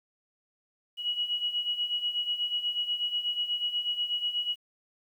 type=beating tone pair; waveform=sine; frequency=2909 / 2917.2 Hz; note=F#7 / F#7; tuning=-30 / -25 cents; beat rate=8.2 Hz; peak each=-34 / -29 dBFS; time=0.97-4.56 s; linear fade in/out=50 ms; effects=10-bit